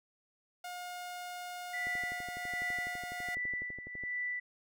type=tone; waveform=sawtooth; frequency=715 Hz; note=F5; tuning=41 cents sharp; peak=-37 dBFS; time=0.64-3.35 s; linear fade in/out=5 ms
type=tone with tremolo; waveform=sine; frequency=1975.5 Hz; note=B6; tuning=in tune; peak=-33 dBFS; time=1.73-4.4 s; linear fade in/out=10 ms; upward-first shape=sine; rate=1.3 Hz; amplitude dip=70%
type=click train; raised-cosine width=2 ms; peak=-35 dBFS; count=27; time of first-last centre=1.87-4.037 s; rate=12 Hz
effects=none